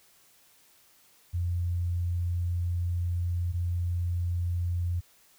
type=tone pair in turn; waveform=sine; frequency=87.31 / 87.31 Hz; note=F2 / F2; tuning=0 / 0 cents; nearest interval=unison; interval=0 cents; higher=neither; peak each=-26 / -26 dBFS; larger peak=neither; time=1.33-3.53 / 3.53-5.01 s; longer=first; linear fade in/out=20 ms; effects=white hiss -61 dBFS RMS until 5.38 s